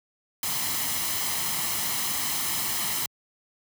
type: noise with comb filter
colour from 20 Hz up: white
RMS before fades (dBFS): -28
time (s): 0.43-3.06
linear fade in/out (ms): 2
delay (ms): 0.98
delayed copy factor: +0.55
effects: high-pass 80 Hz 12 dB/octave